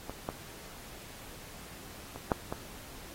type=clicks; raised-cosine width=1 ms; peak=-23 / -19 / -28 / -11 / -20 dBFS; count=5; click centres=0.096 / 0.289 / 2.16 / 2.318 / 2.525 s; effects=pink hiss -49 dBFS RMS until 3.14 s + AAC 48 kbps